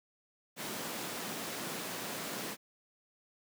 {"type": "high-pass noise", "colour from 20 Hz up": "pink", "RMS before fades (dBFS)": -40, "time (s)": [0.56, 2.57], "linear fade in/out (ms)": 50, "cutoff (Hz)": 160, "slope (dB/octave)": 24, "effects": []}